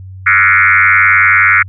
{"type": "tone with frequency modulation", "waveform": "sine", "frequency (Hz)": 1784, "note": "A6", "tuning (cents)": 23, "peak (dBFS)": -5, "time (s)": [0.26, 1.63], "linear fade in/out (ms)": 10, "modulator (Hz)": 99.2, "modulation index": 4.9, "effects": ["added 94 Hz sine -27 dBFS peak until 1.68 s"]}